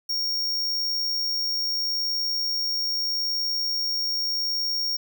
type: tone with amplitude modulation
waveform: square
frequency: 5550 Hz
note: F8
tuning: 12 cents flat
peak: -23 dBFS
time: 0.09-4.97 s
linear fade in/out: 10 ms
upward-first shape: sine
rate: 60.8 Hz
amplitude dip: 25%
effects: none